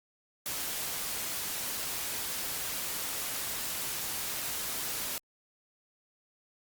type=noise; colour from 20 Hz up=white; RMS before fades=-35 dBFS; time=0.46-5.18 s; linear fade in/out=0 ms; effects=Opus 48 kbps